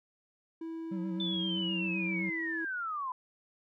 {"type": "tone", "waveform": "triangle", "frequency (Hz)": 327.1, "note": "E4", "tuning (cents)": -13, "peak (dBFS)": -35, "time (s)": [0.61, 2.65], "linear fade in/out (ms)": 5}
{"type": "tone with vibrato", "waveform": "triangle", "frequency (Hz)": 185, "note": "F#3", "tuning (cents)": 0, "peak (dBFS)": -32, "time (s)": [0.91, 2.3], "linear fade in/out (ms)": 10, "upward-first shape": "sine", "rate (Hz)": 7.7, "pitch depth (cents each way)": 58}
{"type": "linear sweep", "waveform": "sine", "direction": "down", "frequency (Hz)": [3539, 987.8], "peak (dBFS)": -33, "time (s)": [1.2, 3.12], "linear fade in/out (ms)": 2}
{"effects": []}